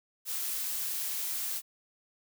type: noise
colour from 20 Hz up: blue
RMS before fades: -34 dBFS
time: 0.25-1.62 s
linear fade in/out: 50 ms
effects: none